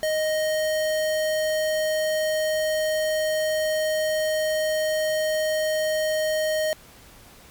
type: tone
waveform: square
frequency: 622.3 Hz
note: D#5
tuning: in tune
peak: -22 dBFS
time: 0.03-6.73 s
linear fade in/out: 0 ms
effects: pink hiss -49 dBFS RMS until 7.5 s + MP3 96 kbps